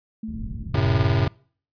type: tone with exponential decay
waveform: sine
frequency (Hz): 220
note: A3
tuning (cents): 0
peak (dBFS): -27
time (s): 0.23-1.06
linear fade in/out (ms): 5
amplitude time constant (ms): 180
type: low-pass noise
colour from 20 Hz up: pink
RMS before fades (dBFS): -33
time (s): 0.28-1.23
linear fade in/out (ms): 2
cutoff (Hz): 200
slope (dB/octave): 24
type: chord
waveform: square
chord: F# diminished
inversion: none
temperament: just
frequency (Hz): 92.5 / 111 / 133.2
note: F#2 / A2 / C3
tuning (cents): 0 / +16 / +31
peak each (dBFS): -23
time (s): 0.74-1.28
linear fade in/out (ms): 5
effects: noise-tail reverb RT60 0.5 s tail -25 dB re dry + resampled to 11025 Hz